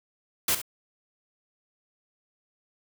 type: noise with echo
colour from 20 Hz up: white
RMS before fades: -24 dBFS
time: 0.48-0.55 s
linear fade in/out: 5 ms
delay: 67 ms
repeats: 1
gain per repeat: -11 dB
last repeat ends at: 0.617 s
effects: none